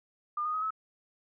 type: tone with pitch steps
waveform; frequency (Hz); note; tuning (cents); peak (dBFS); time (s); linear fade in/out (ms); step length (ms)
sine; 1206 / 1234.9 / 1264.5 / 1294.8; D6 / D#6 / D#6 / E6; +46 / -13 / +28 / -31; -29; 0.37-0.706; 5; 84
effects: none